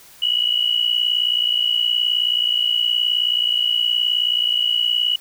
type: tone pair together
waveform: sine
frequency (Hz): 2901 / 2960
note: F#7 / F#7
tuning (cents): -35 / 0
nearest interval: unison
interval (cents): 35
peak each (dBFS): -19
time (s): 0.22-5.16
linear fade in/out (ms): 5
effects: white hiss -46 dBFS RMS until 5.2 s